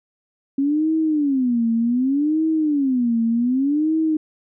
sine tone with vibrato, 270 Hz, C#4, 45 cents flat, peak -16 dBFS, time 0.58-4.17 s, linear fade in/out 5 ms, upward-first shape sine, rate 0.66 Hz, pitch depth 290 cents each way, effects none

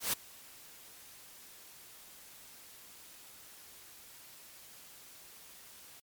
white noise with ADSR envelope, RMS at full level -30 dBFS, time 0-6 s, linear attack 130 ms, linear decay 10 ms, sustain -24 dB, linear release 7 ms, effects MP3 96 kbps

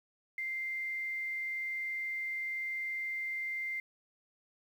sine tone with quantisation, 2093 Hz, C7, in tune, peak -34 dBFS, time 0.38-3.8 s, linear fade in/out 2 ms, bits 10, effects none

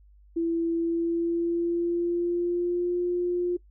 sine tone with pitch glide, 333.7 to 353.5 Hz, E4 to F4, +21 to +21 cents, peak -23 dBFS, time 0.36-3.57 s, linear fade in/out 10 ms, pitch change +100 cents, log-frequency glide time 0.74-2.98 s, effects noise-tail reverb RT60 0.1 s tail -20 dB re dry + added 50 Hz sine -52 dBFS peak until 3.7 s

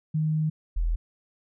sine tone pair in turn, 155.56 / 41.38 Hz, D#3 / E1, 0 / +7 cents, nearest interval octave + major seventh, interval 2293 cents, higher first, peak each -22 dBFS, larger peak neither, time 0.14-0.5 / 0.76-0.96 s, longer first, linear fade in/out 10 ms, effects none

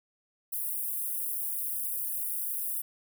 white high-pass noise, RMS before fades -33 dBFS, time 0.52-2.82 s, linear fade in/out 10 ms, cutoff 9600 Hz, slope 48 dB/octave, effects none

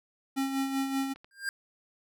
square tone with tremolo, 270 Hz, C#4, 45 cents flat, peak -27 dBFS, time 0.36-1.14 s, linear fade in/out 20 ms, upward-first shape sine, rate 5.2 Hz, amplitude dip 50%
clicks, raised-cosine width 0.3 ms, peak -35 dBFS, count 3, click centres 1.034 / 1.16 / 1.245 s
square tone with exponential growth, 1600 Hz, G6, 35 cents sharp, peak -27 dBFS, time 1.31-1.49 s, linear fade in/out 1 ms, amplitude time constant 39 ms
effects none

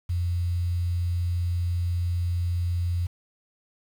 sine tone with quantisation, 87.4 Hz, F2, 2 cents sharp, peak -23 dBFS, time 0.09-3.07 s, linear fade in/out 10 ms, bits 8, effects none

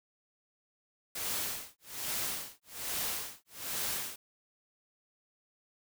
white noise with tremolo, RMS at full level -34 dBFS, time 1.15-4.16 s, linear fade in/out 5 ms, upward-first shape sine, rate 1.2 Hz, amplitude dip 100%, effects none

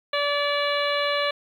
harmonic tone, 577 Hz, D5, 31 cents flat, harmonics 1 / 2 / 3 / 4 / 5 / 6 / 7, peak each -25 / -28 / -30 / -31 / -32 / -33 / -33 dBFS, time 0.13-1.31 s, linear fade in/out 5 ms, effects 9-bit

